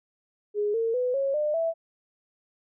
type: tone with pitch steps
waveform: sine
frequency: 415.2 / 455.4 / 499.5 / 547.9 / 600.9 / 659.1 Hz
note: G#4 / A#4 / B4 / C#5 / D5 / E5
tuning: 0 / -40 / +20 / -20 / +40 / 0 cents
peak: -23 dBFS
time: 0.54-1.74 s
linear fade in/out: 50 ms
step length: 200 ms
effects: none